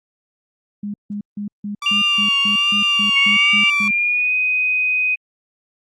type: tone bursts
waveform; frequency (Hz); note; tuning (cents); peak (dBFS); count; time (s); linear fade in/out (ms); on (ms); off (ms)
sine; 205.4; G#3; -19; -23; 12; 0.83-3.91; 5; 110; 160
type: tone with vibrato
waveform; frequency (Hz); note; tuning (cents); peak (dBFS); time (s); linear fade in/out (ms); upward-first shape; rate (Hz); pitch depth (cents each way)
sawtooth; 1157; D6; -26; -21; 1.82-3.88; 2; triangle; 1.3; 73
type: tone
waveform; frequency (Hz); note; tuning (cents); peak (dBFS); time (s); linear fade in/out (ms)
sine; 2794; F7; 0; -14; 1.86-3.7; 2
type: tone with pitch glide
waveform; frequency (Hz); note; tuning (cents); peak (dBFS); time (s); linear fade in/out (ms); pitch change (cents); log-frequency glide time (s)
sine; 2217 to 2503; C#7 to D#7; 0 to +10; -15; 3.15-5.16; 20; +210; 3.26-4.33
effects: low-pass 7000 Hz 12 dB/octave + Opus 48 kbps